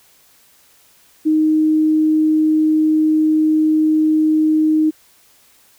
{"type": "tone", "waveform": "sine", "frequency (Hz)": 311.1, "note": "D#4", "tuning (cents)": 0, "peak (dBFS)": -11, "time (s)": [1.25, 4.91], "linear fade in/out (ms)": 20, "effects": ["white hiss -52 dBFS RMS until 5.78 s"]}